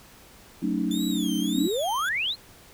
sine chord, D# half-diminished seventh, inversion first, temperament just, 186.68 / 224 / 280 / 311.1 Hz, F#3 / A3 / C#4 / D#4, +16 / +31 / +18 / 0 cents, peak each -29 dBFS, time 0.62-1.68 s, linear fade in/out 10 ms
sawtooth tone with vibrato, 3475 Hz, A7, 22 cents flat, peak -30 dBFS, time 0.91-2.09 s, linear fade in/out 2 ms, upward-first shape sine, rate 1.7 Hz, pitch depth 190 cents each way
sine exponential sweep, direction up, 215 to 4363 Hz, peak -24 dBFS, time 1.53-2.36 s, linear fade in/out 50 ms
effects pink hiss -51 dBFS RMS until 2.73 s

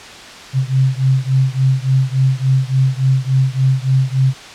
sine beating tone pair, 130.81 / 134.31 Hz, C3 / C3, 0 / +46 cents, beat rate 3.5 Hz, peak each -14 / -15 dBFS, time 0.53-4.34 s, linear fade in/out 50 ms, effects white hiss -34 dBFS RMS until 4.54 s + low-pass 5000 Hz 12 dB/octave

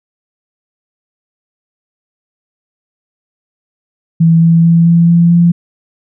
sine tone with pitch steps, 164.81 / 166.15 / 167.5 / 168.86 / 170.23 / 171.61 Hz, E3 / E3 / E3 / E3 / F3 / F3, 0 / +14 / +28 / +42 / -44 / -30 cents, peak -4 dBFS, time 4.2-5.52 s, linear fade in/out 10 ms, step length 220 ms, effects none

